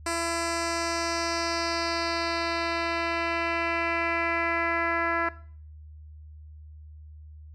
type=tone with low-pass filter sweep; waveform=10% pulse; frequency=335.7 Hz; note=E4; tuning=32 cents sharp; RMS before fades=-28 dBFS; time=0.06-5.29 s; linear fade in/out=5 ms; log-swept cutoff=8400 to 1700 Hz; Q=2.5; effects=noise-tail reverb RT60 0.5 s tail -18 dB re dry + added 76 Hz sine -43 dBFS peak until 7.54 s